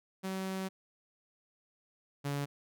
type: tone pair in turn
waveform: sawtooth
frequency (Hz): 190 / 142.34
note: F#3 / C#3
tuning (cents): +46 / +46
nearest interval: perfect fourth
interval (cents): 500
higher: first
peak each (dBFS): -31 / -29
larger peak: second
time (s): 0.23-0.69 / 2.24-2.46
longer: first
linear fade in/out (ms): 20
effects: none